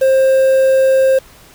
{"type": "tone with quantisation", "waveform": "triangle", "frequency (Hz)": 530, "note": "C5", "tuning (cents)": 22, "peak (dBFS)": -6, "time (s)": [0.01, 1.19], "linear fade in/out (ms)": 10, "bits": 5, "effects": ["pink hiss -43 dBFS RMS until 1.54 s"]}